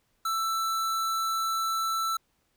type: tone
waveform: square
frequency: 1327 Hz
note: E6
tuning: 11 cents sharp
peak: -27 dBFS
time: 0.25-2.17 s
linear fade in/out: 5 ms
effects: pink hiss -72 dBFS RMS until 2.56 s